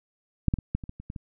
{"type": "clicks", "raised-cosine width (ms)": 5, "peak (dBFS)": [-8, -11, -21, -13, -25, -24, -28, -23, -24], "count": 9, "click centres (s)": [0.483, 0.539, 0.587, 0.75, 0.838, 0.894, 1, 1.101, 1.162], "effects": []}